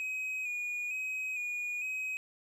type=tone with vibrato; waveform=triangle; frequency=2489 Hz; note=D#7; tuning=in tune; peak=-32 dBFS; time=0-2.17 s; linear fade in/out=0 ms; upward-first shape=square; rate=1.1 Hz; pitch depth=29 cents each way; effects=none